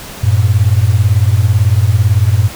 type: beating tone pair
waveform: sine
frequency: 94.3 / 112.3 Hz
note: F#2 / A2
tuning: +33 / +36 cents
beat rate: 18 Hz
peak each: -10 dBFS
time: 0.23-2.49 s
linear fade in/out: 10 ms
effects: pink hiss -29 dBFS RMS until 2.55 s